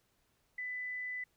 sine tone, 1997 Hz, B6, 19 cents sharp, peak -37 dBFS, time 0.58-1.24 s, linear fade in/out 5 ms, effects pink hiss -75 dBFS RMS until 1.36 s

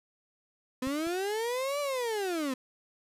35% pulse linear two-way sweep, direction up then down, 249.8 to 587 to 249.8 Hz, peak -28 dBFS, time 0.82-2.54 s, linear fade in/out 5 ms, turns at 1.8 s
clicks, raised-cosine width 5 ms, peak -31 / -39 dBFS, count 2, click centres 0.872 / 1.07 s
effects resampled to 32000 Hz

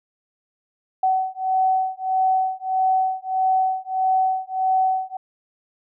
sine beating tone pair, 754 / 755.6 Hz, F#5 / F#5, +32 / +36 cents, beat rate 1.6 Hz, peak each -21 dBFS, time 1.03-5.17 s, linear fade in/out 5 ms, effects none

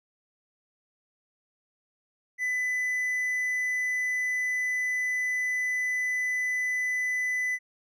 triangle tone, 2000 Hz, B6, 21 cents sharp, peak -24 dBFS, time 2.38-7.59 s, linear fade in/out 50 ms, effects none

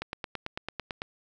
click train, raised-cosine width 0.3 ms, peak -17 dBFS, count 10, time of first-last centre 0.02-1.019 s, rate 9.01 Hz, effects none

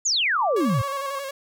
sine exponential sweep, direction down, 7320 to 102.9 Hz, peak -19 dBFS, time 0.05-0.82 s, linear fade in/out 10 ms
sine tone with pitch glide, 1174.7 to 1112 Hz, D6 to C#6, 0 to +5 cents, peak -28 dBFS, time 0.36-1.19 s, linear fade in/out 2 ms, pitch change -95 cents, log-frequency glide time 0.48-0.99 s
sawtooth tone with vibrato, 550 Hz, C#5, 14 cents flat, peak -26 dBFS, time 0.56-1.31 s, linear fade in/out 5 ms, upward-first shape square, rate 11 Hz, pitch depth 37 cents each way
effects none

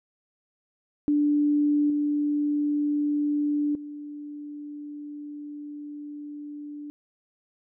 sine tone with level steps, 293.7 Hz, D4, in tune, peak -19 / -22 / -35 dBFS, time 1.08-6.9 s, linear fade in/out 0 ms, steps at 1.9 / 3.75 s, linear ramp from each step 2 ms, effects none

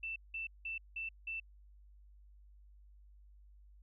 sine tone bursts, 2666 Hz, E7, 19 cents sharp, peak -38 dBFS, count 5, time 0.03-1.4 s, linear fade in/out 5 ms, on 130 ms, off 180 ms, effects added 50 Hz sine -57 dBFS peak until 3.82 s

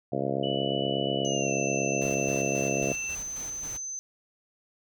harmonic tone, 68.3 Hz, C#2, 25 cents flat, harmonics 2 / 3 / 4 / 5 / 6 / 7 / 8 / 9 / 10, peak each -35 / -35 / -35 / -35 / -35 / -35 / -35 / -35 / -35 dBFS, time 0.12-2.93 s, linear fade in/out 5 ms
sine tone with pitch glide, 2960 to 2668 Hz, F#7 to E7, 0 to +20 cents, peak -33 dBFS, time 0.43-3.15 s, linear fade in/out 5 ms, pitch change -180 cents, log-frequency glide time 1.22-1.53 s
sine tone, 6160 Hz, G8, 31 cents flat, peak -33 dBFS, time 1.25-3.99 s, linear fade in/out 0 ms
pink noise with tremolo, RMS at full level -44 dBFS, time 2.01-3.78 s, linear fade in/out 10 ms, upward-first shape square, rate 3.7 Hz, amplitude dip 50%
effects none

